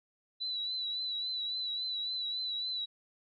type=tone with vibrato; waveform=sine; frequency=3964 Hz; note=B7; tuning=6 cents sharp; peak=-33 dBFS; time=0.4-2.86 s; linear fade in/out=20 ms; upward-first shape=triangle; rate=3.6 Hz; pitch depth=51 cents each way; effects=none